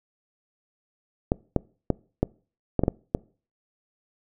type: clicks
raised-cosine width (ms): 2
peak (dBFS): -7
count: 8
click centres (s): 1.319 / 1.563 / 1.903 / 2.23 / 2.793 / 2.836 / 2.881 / 3.149
effects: noise-tail reverb RT60 0.4 s tail -24 dB re dry